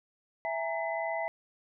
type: tone cluster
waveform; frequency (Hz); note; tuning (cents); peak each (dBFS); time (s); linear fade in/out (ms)
sine; 662 / 825 / 927 / 2014; E5 / G#5 / A#5 / B6; +7 / -12 / -10 / +33; -33 / -37 / -39 / -37; 0.45-1.28; 0
effects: none